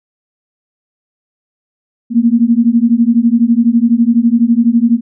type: beating tone pair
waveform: sine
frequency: 227.9 / 239.9 Hz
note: A#3 / A#3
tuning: -39 / +50 cents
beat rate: 12 Hz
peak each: -10 dBFS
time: 2.1-5.01 s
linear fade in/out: 50 ms
effects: none